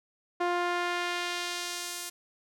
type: tone with band-pass filter sweep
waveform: sawtooth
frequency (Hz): 351.5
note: F4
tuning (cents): +11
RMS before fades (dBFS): -32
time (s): 0.4-2.1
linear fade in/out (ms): 10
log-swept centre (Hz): 850 to 10000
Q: 0.77
effects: none